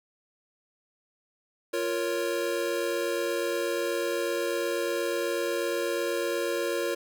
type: chord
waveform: square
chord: Bb minor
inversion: second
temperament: equal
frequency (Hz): 349.2 / 466.2 / 554.4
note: F4 / Bb4 / Db5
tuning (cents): 0 / 0 / 0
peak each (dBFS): -32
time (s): 1.73-6.95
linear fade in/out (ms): 10
effects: none